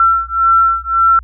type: beating tone pair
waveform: sine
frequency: 1347 / 1348.8 Hz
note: E6 / E6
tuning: +37 / +39 cents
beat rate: 1.8 Hz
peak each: -12 dBFS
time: 0-1.19 s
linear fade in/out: 2 ms
effects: added 60 Hz sine -31 dBFS peak until 1.23 s